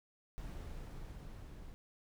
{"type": "noise with level ramp", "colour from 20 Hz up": "brown", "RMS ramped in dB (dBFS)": [-44, -51], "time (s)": [0.38, 1.74], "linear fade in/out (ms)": 0, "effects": []}